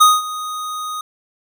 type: tone with ADSR envelope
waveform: square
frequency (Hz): 1244.5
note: D#6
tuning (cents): 0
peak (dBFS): -6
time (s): 0-1.01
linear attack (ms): 15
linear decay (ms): 200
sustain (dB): -18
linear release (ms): 3
effects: none